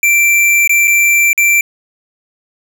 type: tone with dropouts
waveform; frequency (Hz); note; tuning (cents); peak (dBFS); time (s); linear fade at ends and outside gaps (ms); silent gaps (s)
square; 2349; D7; 0; -8; 0.03-1.61; 2; 0.676-0.694 / 0.874-0.878 / 1.331-1.377
effects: none